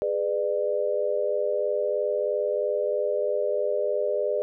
sine chord, G# diminished, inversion none, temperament just, 415.3 / 498.4 / 598 Hz, G#4 / B4 / D5, 0 / +16 / +31 cents, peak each -28 / -28 / -26 dBFS, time 0.02-4.42 s, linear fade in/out 0 ms, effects none

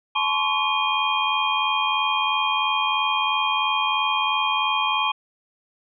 sine tone cluster, 859 / 1041 / 1124 / 2458 / 3205 Hz, A5 / C6 / C#6 / D#7 / G7, -42 / -9 / +24 / -22 / +38 cents, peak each -26 dBFS, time 0.15-5.12 s, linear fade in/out 10 ms, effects none

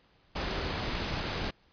sine tone in noise, 388.9 Hz, G4, 14 cents flat, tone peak -43 dBFS, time 0.46-0.72 s, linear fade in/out 10 ms, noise pink, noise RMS -33 dBFS, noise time 0.35-1.51 s, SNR -13 dB, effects pink hiss -65 dBFS RMS until 1.72 s + resampled to 11025 Hz

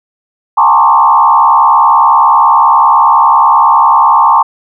sine tone with frequency modulation, 987.8 Hz, B5, in tune, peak -3 dBFS, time 0.57-4.43 s, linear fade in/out 10 ms, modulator 69.9 Hz, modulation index 2.3, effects none

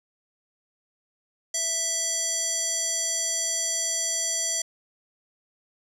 square tone with band-pass filter, 659.3 Hz, E5, in tune, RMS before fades -27 dBFS, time 1.54-4.62 s, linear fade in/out 5 ms, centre 6800 Hz, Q 5.2, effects none

